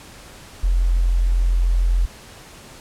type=tone; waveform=sine; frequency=43.51 Hz; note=F1; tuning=6 cents flat; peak=-14 dBFS; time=0.63-2.06 s; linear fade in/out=10 ms; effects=pink hiss -42 dBFS RMS until 2.8 s + low-pass 11000 Hz 12 dB/octave